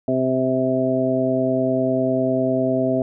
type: harmonic tone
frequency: 130 Hz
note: C3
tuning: 11 cents flat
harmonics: 1 / 2 / 3 / 4 / 5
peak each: -28 / -21 / -25 / -28 / -21 dBFS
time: 0.08-3.02 s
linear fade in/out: 2 ms
effects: none